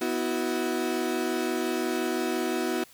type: chord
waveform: 35% pulse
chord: B suspended fourth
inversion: none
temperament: equal with one note detuned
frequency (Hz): 246.9 / 324.2 / 370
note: B3 / E4 / F#4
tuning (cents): 0 / -29 / 0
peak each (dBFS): -30 / -29 / -28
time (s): 0.01-2.84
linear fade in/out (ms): 5
effects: white hiss -54 dBFS RMS until 2.93 s